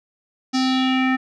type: tone with low-pass filter sweep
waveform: square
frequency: 260 Hz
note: C4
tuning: 11 cents flat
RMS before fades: -19 dBFS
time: 0.53-1.17 s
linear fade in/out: 20 ms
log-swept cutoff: 5500 to 1900 Hz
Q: 3.6
effects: none